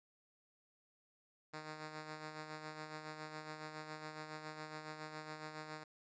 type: tone with tremolo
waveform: 5% pulse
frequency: 154.6 Hz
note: D#3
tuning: 11 cents flat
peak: -33 dBFS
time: 1.53-5.84 s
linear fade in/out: 10 ms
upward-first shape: sine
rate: 7.2 Hz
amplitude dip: 50%
effects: resampled to 16000 Hz